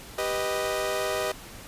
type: chord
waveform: sawtooth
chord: G augmented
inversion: none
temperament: equal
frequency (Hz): 392 / 493.9 / 622.3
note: G4 / B4 / D#5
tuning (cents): 0 / 0 / 0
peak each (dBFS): -28 / -28 / -25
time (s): 0.18-1.32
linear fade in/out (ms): 5
effects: pink hiss -44 dBFS RMS until 1.67 s + resampled to 32000 Hz